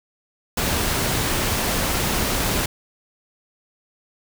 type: noise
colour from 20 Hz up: pink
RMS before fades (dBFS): -22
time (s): 0.57-2.66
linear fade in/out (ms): 5
effects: none